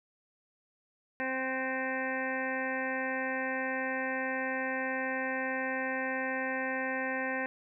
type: harmonic tone with a mistuned harmonic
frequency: 261.6 Hz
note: C4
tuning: in tune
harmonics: 1 / 2 / 3 / 4 / 6 / 7 / 8 / 9 / 10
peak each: -38 / -37 / -40 / -43 / -39 / -36 / -45 / -46 / -46 dBFS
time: 1.2-7.46 s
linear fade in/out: 0 ms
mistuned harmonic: 6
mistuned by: -17 cents
effects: none